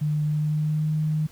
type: tone with pitch glide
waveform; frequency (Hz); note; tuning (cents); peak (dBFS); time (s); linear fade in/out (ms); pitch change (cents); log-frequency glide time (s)
sine; 150.7 to 154.31; D3 to D#3; +45 to -14; -21; 0.01-1.27; 10; +41; 0.25-0.9
effects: pink hiss -52 dBFS RMS until 1.31 s